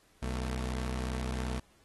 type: tone pair together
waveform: sawtooth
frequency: 62.94 / 224.3 Hz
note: B1 / A3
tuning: +33 / +34 cents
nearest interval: octave + minor seventh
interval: 2201 cents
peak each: -29 / -36 dBFS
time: 0.22-1.6 s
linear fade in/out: 10 ms
effects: pink hiss -66 dBFS RMS until 1.84 s + AAC 32 kbps